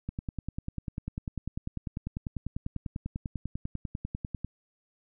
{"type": "click train", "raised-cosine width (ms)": 5, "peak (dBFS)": -21, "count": 45, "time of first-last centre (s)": [0.09, 4.446], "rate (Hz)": 10.1, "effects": []}